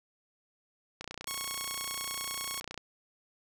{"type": "click train", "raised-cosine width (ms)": 0.2, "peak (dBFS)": -22, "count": 54, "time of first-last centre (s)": [1.01, 2.777], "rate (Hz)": 30}
{"type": "tone", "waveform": "5% pulse", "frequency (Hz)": 1100, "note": "C#6", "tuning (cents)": -14, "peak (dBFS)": -23, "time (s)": [1.27, 2.6], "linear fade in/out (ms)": 2}
{"effects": []}